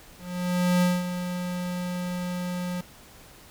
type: tone with ADSR envelope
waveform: square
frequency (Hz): 178.9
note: F3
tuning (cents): +42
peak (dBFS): -19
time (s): 0.18-2.81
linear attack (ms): 640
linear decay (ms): 210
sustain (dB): -10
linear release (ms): 4
effects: pink hiss -50 dBFS RMS until 3.5 s